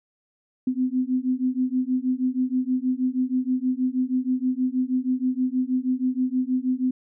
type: beating tone pair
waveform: sine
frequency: 252.4 / 258.7 Hz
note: B3 / C4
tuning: +38 / -19 cents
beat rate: 6.3 Hz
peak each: -24 dBFS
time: 0.67-6.91 s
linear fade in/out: 5 ms
effects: none